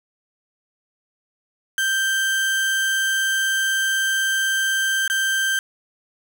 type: tone with dropouts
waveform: 35% pulse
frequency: 1568 Hz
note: G6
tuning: in tune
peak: -17 dBFS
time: 1.78-5.59 s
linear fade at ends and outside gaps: 1 ms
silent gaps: 5.078-5.099 s
effects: none